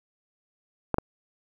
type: clicks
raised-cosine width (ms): 1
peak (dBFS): -9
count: 2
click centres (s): 0.943 / 0.984
effects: 8-bit